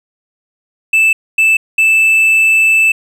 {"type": "tone bursts at uneven times", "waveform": "triangle", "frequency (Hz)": 2637, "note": "E7", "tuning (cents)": 0, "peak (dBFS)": -5, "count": 3, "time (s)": [[0.93, 1.13], [1.38, 1.57], [1.78, 2.92]], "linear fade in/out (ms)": 5, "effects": []}